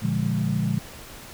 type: chord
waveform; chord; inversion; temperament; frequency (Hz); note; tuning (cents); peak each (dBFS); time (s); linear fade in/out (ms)
sine; Bb dominant seventh; none; equal with one note detuned; 117.9 / 146.83 / 174.61 / 207.7; Bb2 / D3 / F3 / Ab3; +20 / 0 / 0 / 0; -27; 0.02-0.79; 10
effects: pink hiss -42 dBFS RMS until 1.33 s